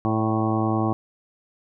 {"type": "harmonic tone with a mistuned harmonic", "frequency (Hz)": 110, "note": "A2", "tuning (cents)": 0, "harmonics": [1, 2, 3, 4, 5, 6, 7, 8, 9, 10], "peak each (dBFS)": [-25, -26, -25, -35, -34, -34, -29, -38, -36, -31], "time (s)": [0.05, 0.93], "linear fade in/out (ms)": 0, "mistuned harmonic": 5, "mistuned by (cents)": 33, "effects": []}